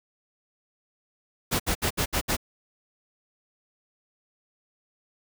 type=noise bursts; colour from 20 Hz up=pink; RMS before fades=-25 dBFS; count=6; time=1.51-2.368 s; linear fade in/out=20 ms; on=88 ms; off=66 ms; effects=none